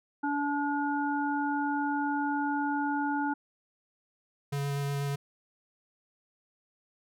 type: harmonic tone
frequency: 287.9 Hz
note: D4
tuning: 34 cents flat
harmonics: 1 / 3 / 5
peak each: -30 / -31 / -35 dBFS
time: 0.23-3.34 s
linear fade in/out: 10 ms
type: tone with vibrato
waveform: square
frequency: 141.2 Hz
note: C#3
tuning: 32 cents sharp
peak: -30 dBFS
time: 4.52-5.16 s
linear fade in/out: 10 ms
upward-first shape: square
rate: 8.2 Hz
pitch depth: 8 cents each way
effects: none